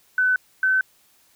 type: tone pair in turn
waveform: sine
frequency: 1507 / 1526.3 Hz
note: F#6 / G6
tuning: +31 / -47 cents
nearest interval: unison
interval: 22 cents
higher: second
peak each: -16 dBFS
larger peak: neither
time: 0.18-0.36 / 0.63-0.81 s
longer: neither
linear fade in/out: 2 ms
effects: white hiss -59 dBFS RMS until 1.35 s